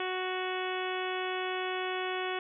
harmonic tone with a mistuned harmonic, 370 Hz, F#4, in tune, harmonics 1 / 2 / 3 / 4 / 5 / 6 / 7 / 8 / 9, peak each -35 / -38 / -40 / -41 / -42 / -43 / -43 / -44 / -45 dBFS, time 0-2.39 s, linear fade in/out 2 ms, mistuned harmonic 9, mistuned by +24 cents, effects none

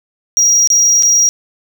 triangle tone with dropouts, 5710 Hz, F8, 37 cents sharp, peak -6 dBFS, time 0.37-1.29 s, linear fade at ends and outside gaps 0 ms, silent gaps 0.674-0.702 / 1.025-1.032 s, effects none

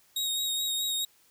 sawtooth tone with vibrato, 3763 Hz, A#7, 16 cents sharp, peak -25 dBFS, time 0.16-1.05 s, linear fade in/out 5 ms, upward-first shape sine, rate 4.7 Hz, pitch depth 21 cents each way, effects white hiss -63 dBFS RMS until 1.3 s

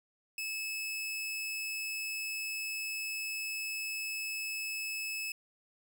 sawtooth tone, 2600 Hz, E7, 24 cents flat, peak -32 dBFS, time 0.38-5.32 s, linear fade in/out 2 ms, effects none

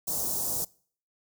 white band-stop noise, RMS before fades -30 dBFS, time 0.07-0.65 s, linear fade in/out 10 ms, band 880 to 5700 Hz, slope 24 dB/octave, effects noise-tail reverb RT60 0.5 s tail -24 dB re dry

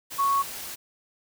sine tone in noise, 1108.7 Hz, C#6, in tune, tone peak -20 dBFS, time 0.18-0.43 s, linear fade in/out 20 ms, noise white, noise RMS -37 dBFS, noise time 0.1-0.76 s, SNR +14 dB, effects none

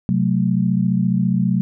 sine chord, F# diminished, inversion second, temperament equal, 130.81 / 185 / 220 Hz, C3 / F#3 / A3, 0 / 0 / 0 cents, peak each -21 / -17 / -21 dBFS, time 0.09-1.61 s, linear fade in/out 0 ms, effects none

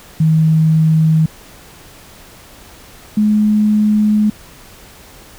sine tone pair in turn, 158.6 / 211.7 Hz, D#3 / G#3, +33 / +33 cents, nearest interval perfect fourth, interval 500 cents, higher second, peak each -8 / -9 dBFS, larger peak first, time 0.2-1.26 / 3.17-4.3 s, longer second, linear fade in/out 5 ms, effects pink hiss -40 dBFS RMS until 5.38 s

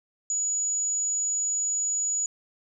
sine tone, 6880 Hz, A8, 40 cents flat, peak -24 dBFS, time 0.3-2.26 s, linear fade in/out 2 ms, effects none

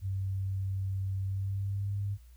sine tone with pitch glide, 96.4 to 100.49 Hz, G2 to G2, -28 to +43 cents, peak -30 dBFS, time 0.01-2.18 s, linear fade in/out 50 ms, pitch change +71 cents, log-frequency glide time 1.24-1.97 s, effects added 60 Hz sine -51 dBFS peak until 2.36 s + white hiss -68 dBFS RMS until 2.36 s

